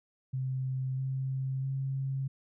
sine tone with pitch steps, 130.81 / 132.79 / 134.8 Hz, C3 / C3 / C#3, 0 / +26 / -48 cents, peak -30 dBFS, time 0.33-2.28 s, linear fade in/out 10 ms, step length 650 ms, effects none

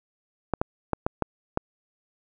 clicks, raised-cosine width 1 ms, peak -9 dBFS, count 6, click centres 0.537 / 0.615 / 0.933 / 1.065 / 1.223 / 1.574 s, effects none

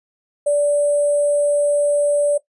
sine tone with sample-and-hold, 582 Hz, D5, 16 cents flat, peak -13 dBFS, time 0.46-2.38 s, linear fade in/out 10 ms, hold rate 8820 Hz, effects noise-tail reverb RT60 0.1 s tail -17 dB re dry + resampled to 24000 Hz

